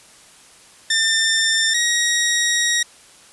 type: tone pair in turn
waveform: 15% pulse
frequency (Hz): 1794 / 1891.5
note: A6 / A#6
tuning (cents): +33 / +25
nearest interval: minor second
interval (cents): 92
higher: second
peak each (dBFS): -9 / -10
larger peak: first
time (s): 0.9-1.74 / 1.74-2.83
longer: second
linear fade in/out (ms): 5
effects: white hiss -47 dBFS RMS until 3.32 s + resampled to 24000 Hz